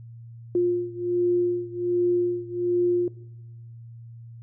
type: beating tone pair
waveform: sine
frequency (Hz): 352.1 / 353.4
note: F4 / F4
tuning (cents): +14 / +21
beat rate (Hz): 1.3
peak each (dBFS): -23 / -25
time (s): 0.55-3.08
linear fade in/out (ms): 2
effects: noise-tail reverb RT60 1.0 s tail -20 dB re dry + added 116 Hz sine -40 dBFS peak until 4.42 s